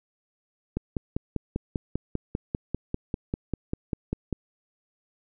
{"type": "click train", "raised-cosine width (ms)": 3, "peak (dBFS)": -14, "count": 19, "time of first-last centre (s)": [0.77, 4.327], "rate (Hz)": 5.06, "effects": []}